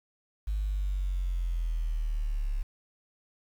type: exponential sweep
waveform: sine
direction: down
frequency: 51.91 to 34.65 Hz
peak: -26 dBFS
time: 0.47-2.63 s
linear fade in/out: 10 ms
effects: tanh soft clip ceiling -23 dBFS + 9-bit